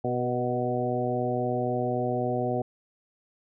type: harmonic tone with a mistuned harmonic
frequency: 123.8 Hz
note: B2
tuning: 5 cents sharp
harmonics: 1 / 2 / 3 / 4 / 5 / 6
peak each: -32 / -32 / -32 / -32 / -32 / -32 dBFS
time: 0.04-2.62 s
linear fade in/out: 5 ms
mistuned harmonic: 4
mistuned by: -24 cents
effects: none